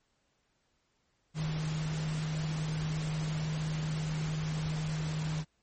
sine tone in noise, 155.56 Hz, D#3, in tune, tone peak -31 dBFS, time 1.34-5.45 s, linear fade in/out 50 ms, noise pink, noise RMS -42 dBFS, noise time 1.34-5.45 s, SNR +8 dB, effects pink hiss -75 dBFS RMS until 5.62 s + MP3 32 kbps

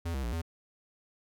square tone with pitch steps, 84.2 / 67 / 58.2 / 82.5 Hz, E2 / C2 / A#1 / E2, +37 / +42 / -2 / +2 cents, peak -32 dBFS, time 0.05-0.418 s, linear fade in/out 10 ms, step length 92 ms, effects none

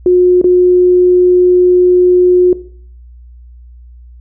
sine tone with dropouts, 360.5 Hz, F#4, 45 cents flat, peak -4 dBFS, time 0.06-2.53 s, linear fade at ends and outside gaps 2 ms, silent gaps 0.415-0.442 s, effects noise-tail reverb RT60 0.5 s tail -17 dB re dry + added 60 Hz sine -33 dBFS peak until 4.2 s

